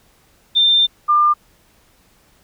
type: tone pair in turn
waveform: sine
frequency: 3591 / 1198.4 Hz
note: A7 / D6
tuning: +35 / +35 cents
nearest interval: octave + perfect fifth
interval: 1900 cents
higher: first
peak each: -10 dBFS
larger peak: neither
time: 0.55-0.87 / 1.08-1.34 s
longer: first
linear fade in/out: 20 ms
effects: pink hiss -55 dBFS RMS until 2.43 s